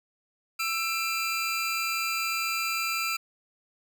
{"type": "tone pair together", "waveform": "25% pulse", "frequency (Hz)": [1333, 2386], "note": ["E6", "D7"], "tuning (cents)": [19, 27], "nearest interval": "minor seventh", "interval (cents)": 1008, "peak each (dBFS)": -26, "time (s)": [0.59, 3.17], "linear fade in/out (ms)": 10, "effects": []}